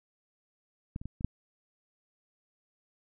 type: clicks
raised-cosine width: 5 ms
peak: -23 / -30 / -25 / -28 / -14 dBFS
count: 5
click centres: 0.961 / 1.015 / 1.056 / 1.209 / 1.246 s
effects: none